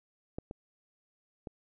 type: clicks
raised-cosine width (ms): 2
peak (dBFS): -23 / -27 / -27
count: 3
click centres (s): 0.385 / 0.511 / 1.472
effects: none